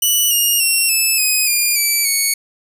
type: tone with pitch steps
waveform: 5% pulse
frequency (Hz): 2960 / 2841 / 2727 / 2617 / 2512 / 2411 / 2314 / 2221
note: F#7 / F7 / F7 / E7 / D#7 / D7 / D7 / C#7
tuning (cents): 0 / +29 / -42 / -13 / +16 / +45 / -26 / +3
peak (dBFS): -4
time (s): 0.02-2.34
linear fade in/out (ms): 5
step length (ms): 290
effects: resampled to 32000 Hz + 7-bit